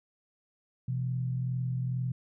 sine tone pair together, 126.16 / 168.4 Hz, B2 / E3, +37 / +37 cents, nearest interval perfect fourth, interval 500 cents, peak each -29 / -38 dBFS, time 0.88-2.12 s, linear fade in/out 5 ms, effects none

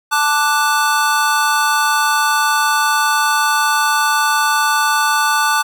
square chord, D major, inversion second, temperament equal, 880 / 1174.7 / 1480 Hz, A5 / D6 / F#6, 0 / 0 / 0 cents, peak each -18 dBFS, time 0.11-5.63 s, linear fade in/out 20 ms, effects none

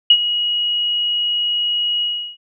sine tone with ADSR envelope, 2900 Hz, F#7, 35 cents flat, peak -4 dBFS, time 0.1-2.37 s, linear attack 5 ms, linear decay 62 ms, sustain -12 dB, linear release 350 ms, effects none

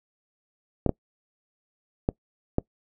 clicks, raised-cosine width 2 ms, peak -8 dBFS, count 4, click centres 0.863 / 0.893 / 2.089 / 2.584 s, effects noise-tail reverb RT60 0.1 s tail -24 dB re dry

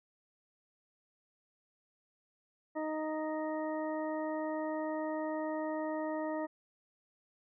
harmonic tone, 311.1 Hz, D#4, in tune, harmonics 1 / 2 / 3 / 4 / 6, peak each -37 / -37 / -42 / -48 / -48 dBFS, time 2.75-6.47 s, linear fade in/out 20 ms, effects none

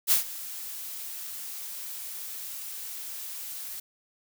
blue noise with ADSR envelope, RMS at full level -20 dBFS, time 0.07-3.8 s, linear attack 43 ms, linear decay 120 ms, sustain -18 dB, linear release 6 ms, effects none

